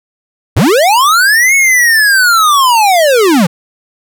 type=linear two-way sweep; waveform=square; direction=up then down; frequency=67.4 to 2217 to 154.6 Hz; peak=-6 dBFS; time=0.56-3.47 s; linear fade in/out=10 ms; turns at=1.55 s; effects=none